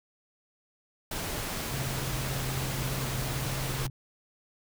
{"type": "noise", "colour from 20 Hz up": "pink", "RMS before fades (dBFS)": -34, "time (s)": [1.11, 3.87], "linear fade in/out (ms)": 5}
{"type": "tone with tremolo", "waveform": "sine", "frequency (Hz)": 132, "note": "C3", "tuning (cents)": 16, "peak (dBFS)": -31, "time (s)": [1.74, 3.9], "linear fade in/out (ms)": 2, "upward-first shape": "square", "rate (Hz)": 18, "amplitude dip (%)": 45}
{"type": "clicks", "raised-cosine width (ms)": 3, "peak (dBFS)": -29, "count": 2, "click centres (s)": [2.936, 3.334]}
{"effects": []}